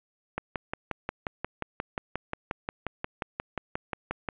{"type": "click train", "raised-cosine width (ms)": 0.5, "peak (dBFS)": -15, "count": 23, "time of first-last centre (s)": [0.38, 4.288], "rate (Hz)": 5.63, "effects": ["resampled to 8000 Hz", "7-bit"]}